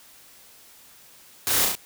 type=noise with echo; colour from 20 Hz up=white; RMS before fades=-24 dBFS; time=1.47-1.65 s; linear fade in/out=0 ms; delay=34 ms; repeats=3; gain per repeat=-2 dB; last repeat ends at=1.752 s; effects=white hiss -51 dBFS RMS until 1.85 s